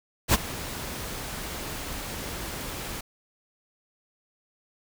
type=noise with ADSR envelope; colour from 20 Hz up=pink; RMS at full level=-18 dBFS; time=0.28-3.01 s; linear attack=58 ms; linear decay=26 ms; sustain=-17 dB; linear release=7 ms; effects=none